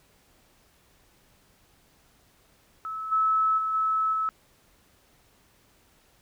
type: tone with level steps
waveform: sine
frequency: 1300 Hz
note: E6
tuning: 24 cents flat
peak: -31 / -20 / -25 / -22 / -24 dBFS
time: 2.85-4.29 s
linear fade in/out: 0 ms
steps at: 3.11 / 3.57 / 3.73 / 4.12 s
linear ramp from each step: 20 ms
effects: pink hiss -62 dBFS RMS until 6.21 s